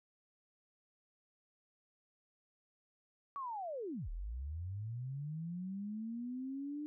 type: linear two-way sweep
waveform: sine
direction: down then up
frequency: 1149 to 36 to 301.4 Hz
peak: -39 dBFS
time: 3.36-6.86 s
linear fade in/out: 0 ms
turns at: 4.09 s
effects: none

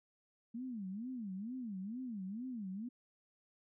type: tone with vibrato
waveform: sine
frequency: 220 Hz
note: A3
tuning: in tune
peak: -40 dBFS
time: 0.54-2.89 s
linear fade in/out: 10 ms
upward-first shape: sine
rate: 2.2 Hz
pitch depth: 290 cents each way
effects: none

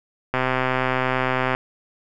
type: click train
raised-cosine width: 0.5 ms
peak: -6 dBFS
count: 157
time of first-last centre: 0.34-1.549 s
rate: 129 Hz
effects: none

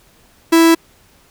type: tone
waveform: 45% pulse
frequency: 329.6 Hz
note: E4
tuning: in tune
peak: -7 dBFS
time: 0.52-0.75 s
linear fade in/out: 10 ms
effects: pink hiss -51 dBFS RMS until 1.3 s

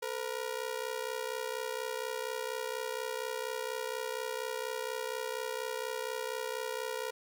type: ring-modulated tone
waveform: sawtooth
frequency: 475 Hz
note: A#4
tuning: 33 cents sharp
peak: -28 dBFS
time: 0.02-7.11 s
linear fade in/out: 10 ms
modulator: 32.1 Hz
effects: none

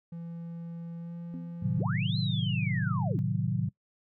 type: tone with pitch glide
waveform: triangle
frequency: 168.4 to 170.46 Hz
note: E3 to F3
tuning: +37 to -42 cents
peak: -35 dBFS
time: 0.12-1.82 s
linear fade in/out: 5 ms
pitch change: +21 cents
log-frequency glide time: 0.98-1.14 s
type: tone with exponential decay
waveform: sine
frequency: 255.1 Hz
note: C4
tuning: 44 cents flat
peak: -36 dBFS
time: 1.34-1.67 s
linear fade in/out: 0 ms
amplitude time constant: 70 ms
type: chord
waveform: sine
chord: A diminished seventh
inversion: none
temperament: equal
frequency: 110 / 130.81 / 155.56 / 185 Hz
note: A2 / C3 / Eb3 / Gb3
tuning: 0 / 0 / 0 / 0 cents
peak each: -32 dBFS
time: 1.62-3.69 s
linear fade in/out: 10 ms
type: linear two-way sweep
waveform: sine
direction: up then down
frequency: 91 to 4173 to 204.9 Hz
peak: -35 dBFS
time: 1.78-3.19 s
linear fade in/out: 0 ms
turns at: 2.18 s
effects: noise-tail reverb RT60 0.1 s tail -21 dB re dry

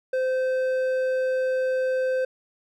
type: tone with hard clipping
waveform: sine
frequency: 517 Hz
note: C5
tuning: 21 cents flat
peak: -23 dBFS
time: 0.13-2.25 s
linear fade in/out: 5 ms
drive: 6 dB
effects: none

